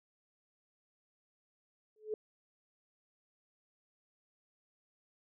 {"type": "tone with exponential growth", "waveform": "sine", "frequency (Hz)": 430, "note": "A4", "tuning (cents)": -40, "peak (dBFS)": -30, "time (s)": [1.96, 2.14], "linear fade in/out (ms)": 2, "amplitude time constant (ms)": 37, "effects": []}